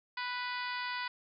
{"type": "harmonic tone with a mistuned harmonic", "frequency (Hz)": 493.9, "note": "B4", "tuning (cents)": 0, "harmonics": [2, 3, 4, 5, 6, 7, 8, 9, 10], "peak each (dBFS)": [-39, -41, -41, -45, -49, -48, -50, -48, -49], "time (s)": [0.17, 1.08], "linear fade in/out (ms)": 5, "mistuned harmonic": 10, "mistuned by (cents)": -26, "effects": []}